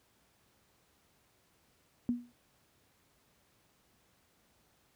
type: tone with exponential decay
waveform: sine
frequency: 241.6 Hz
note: B3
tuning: 38 cents flat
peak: -25 dBFS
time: 2.09-2.32 s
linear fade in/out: 0 ms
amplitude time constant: 49 ms
effects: pink hiss -70 dBFS RMS until 4.95 s + high-pass 60 Hz 12 dB/octave